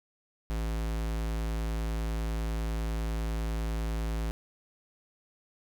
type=tone; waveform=square; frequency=55 Hz; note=A1; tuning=in tune; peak=-30 dBFS; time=0.5-4.31 s; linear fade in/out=0 ms; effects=none